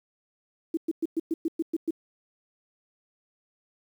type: tone bursts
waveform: sine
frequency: 326 Hz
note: E4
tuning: 19 cents flat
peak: -23 dBFS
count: 9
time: 0.74-1.908 s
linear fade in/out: 5 ms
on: 32 ms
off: 110 ms
effects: 9-bit